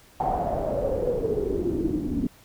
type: noise with low-pass filter sweep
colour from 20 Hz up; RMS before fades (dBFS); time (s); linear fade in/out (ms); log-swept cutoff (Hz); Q
pink; -26; 0.2-2.27; 2; 790 to 260; 9.9
effects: pink hiss -54 dBFS RMS until 2.44 s